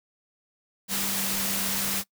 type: tone in noise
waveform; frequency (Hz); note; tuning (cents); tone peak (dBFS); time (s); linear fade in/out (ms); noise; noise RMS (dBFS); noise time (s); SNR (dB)
sine; 196; G3; 0; -36; 0.88-2.04; 50; white; -28; 0.88-2.04; -11
effects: noise-tail reverb RT60 0.1 s tail -22 dB re dry